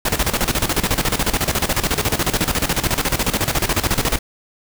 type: noise with tremolo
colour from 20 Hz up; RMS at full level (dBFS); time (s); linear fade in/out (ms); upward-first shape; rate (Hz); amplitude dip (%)
pink; -17; 0.05-4.19; 5; square; 14; 75
effects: none